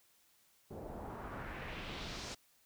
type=noise with low-pass filter sweep; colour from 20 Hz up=pink; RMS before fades=-45 dBFS; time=0.7-2.35 s; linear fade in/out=10 ms; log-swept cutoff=510 to 6600 Hz; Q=1.8; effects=white hiss -70 dBFS RMS until 2.65 s